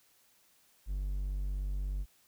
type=tone; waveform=triangle; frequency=48.32 Hz; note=G1; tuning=24 cents flat; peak=-30 dBFS; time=0.86-2.06 s; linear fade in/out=50 ms; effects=white hiss -67 dBFS RMS until 2.27 s